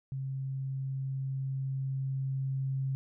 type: tone with level ramp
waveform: sine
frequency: 134.2 Hz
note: C3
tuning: 44 cents sharp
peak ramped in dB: -33 to -29 dBFS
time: 0.12-2.95 s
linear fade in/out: 0 ms
effects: none